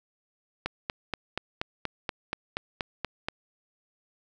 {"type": "click train", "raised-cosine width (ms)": 0.3, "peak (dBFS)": -13, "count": 12, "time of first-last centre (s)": [0.66, 3.285], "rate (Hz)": 4.19, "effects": []}